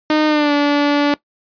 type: tone with pitch glide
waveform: sawtooth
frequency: 306.6 to 289.4 Hz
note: D#4 to D4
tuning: -25 to -25 cents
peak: -8 dBFS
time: 0.1-1.14 s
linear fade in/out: 2 ms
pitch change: -100 cents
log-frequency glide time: 0.27-0.53 s
effects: noise-tail reverb RT60 0.1 s tail -19 dB re dry + resampled to 11025 Hz